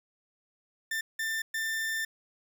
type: tone bursts at uneven times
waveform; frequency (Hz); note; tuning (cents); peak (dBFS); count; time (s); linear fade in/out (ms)
40% pulse; 1787; A6; +26; -29; 3; 0.91-1.01 / 1.19-1.42 / 1.54-2.05; 5
effects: none